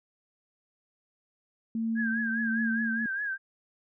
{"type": "tone with tremolo", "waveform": "sine", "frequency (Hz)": 225.9, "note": "A3", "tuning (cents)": 46, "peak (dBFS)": -26, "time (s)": [1.75, 3.06], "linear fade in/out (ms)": 2, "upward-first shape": "triangle", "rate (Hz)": 1.4, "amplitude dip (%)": 40}
{"type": "tone with vibrato", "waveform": "sine", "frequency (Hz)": 1620, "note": "G#6", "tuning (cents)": -43, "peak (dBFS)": -29, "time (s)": [1.95, 3.38], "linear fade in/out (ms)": 50, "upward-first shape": "triangle", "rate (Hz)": 4.9, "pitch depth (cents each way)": 99}
{"effects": []}